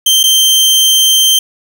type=tone with dropouts; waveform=sawtooth; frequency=3136 Hz; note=G7; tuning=in tune; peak=-3 dBFS; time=0.06-1.39 s; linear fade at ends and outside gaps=5 ms; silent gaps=0.232-0.237 s; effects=none